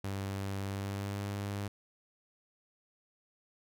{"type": "tone with pitch glide", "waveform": "sawtooth", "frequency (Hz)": [98, 100.81], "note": ["G2", "G2"], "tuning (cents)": [0, 49], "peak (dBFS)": -31, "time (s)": [0.04, 1.68], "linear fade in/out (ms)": 5, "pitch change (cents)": 49, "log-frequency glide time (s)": [0.6, 1.3], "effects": []}